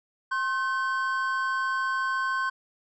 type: tone pair together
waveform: triangle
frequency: 1063.6 / 1530 Hz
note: C6 / G6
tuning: +28 / -42 cents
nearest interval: tritone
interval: 630 cents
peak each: -26 dBFS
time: 0.31-2.5 s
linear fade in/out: 10 ms
effects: resampled to 22050 Hz